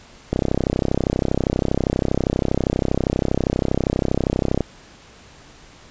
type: click train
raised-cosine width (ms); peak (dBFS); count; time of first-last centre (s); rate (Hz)
2; -5; 140; 0.33-4.607; 32.5
effects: pink hiss -46 dBFS RMS until 5.9 s + resampled to 16000 Hz